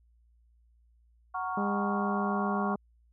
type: chord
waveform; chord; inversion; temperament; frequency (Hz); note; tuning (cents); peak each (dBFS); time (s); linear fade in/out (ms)
sine; Gb major seventh; none; equal with one note detuned; 742.6 / 932.3 / 1108.7 / 1396.9; Gb5 / Bb5 / Db6 / F6; +6 / 0 / 0 / 0; -35 / -40 / -34 / -40; 1.34-2.75; 10
type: harmonic tone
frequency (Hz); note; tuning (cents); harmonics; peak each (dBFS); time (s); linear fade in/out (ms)
202.6; G#3; -43; 1 / 2 / 3 / 4 / 5 / 6; -30 / -36 / -40 / -42 / -44 / -46; 1.57-2.76; 5
effects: added 58 Hz sine -61 dBFS peak until 3.12 s